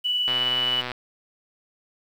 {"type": "tone with tremolo", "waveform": "sine", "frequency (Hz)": 2960, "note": "F#7", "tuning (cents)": 0, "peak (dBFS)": -20, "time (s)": [0.04, 0.82], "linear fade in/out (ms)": 20, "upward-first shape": "sine", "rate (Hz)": 19, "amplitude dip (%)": 25}
{"type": "click train", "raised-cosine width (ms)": 0.3, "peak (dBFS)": -14, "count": 80, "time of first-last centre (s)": [0.28, 0.917], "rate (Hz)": 124}
{"effects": ["8-bit"]}